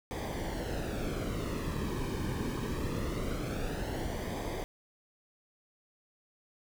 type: noise with flanger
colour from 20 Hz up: brown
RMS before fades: -35 dBFS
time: 0.11-4.64 s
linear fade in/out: 0 ms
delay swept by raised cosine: 0.72 to 1.49 ms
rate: 0.23 Hz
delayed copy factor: -0.65
effects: none